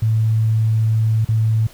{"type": "tone with dropouts", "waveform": "sine", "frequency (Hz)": 110.7, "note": "A2", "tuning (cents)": 11, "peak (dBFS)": -13, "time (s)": [0.02, 1.67], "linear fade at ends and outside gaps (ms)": 5, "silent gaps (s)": [1.248, 1.287], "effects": ["pink hiss -45 dBFS RMS until 1.73 s"]}